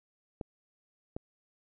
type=clicks; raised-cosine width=2 ms; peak=-23 dBFS; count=2; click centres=0.412 / 1.165 s; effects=none